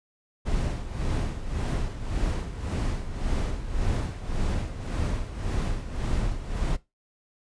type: noise with tremolo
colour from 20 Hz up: brown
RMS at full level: -25 dBFS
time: 0.45-6.77 s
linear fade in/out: 20 ms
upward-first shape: sine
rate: 1.8 Hz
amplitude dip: 70%
effects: noise-tail reverb RT60 0.2 s tail -17 dB re dry + resampled to 22050 Hz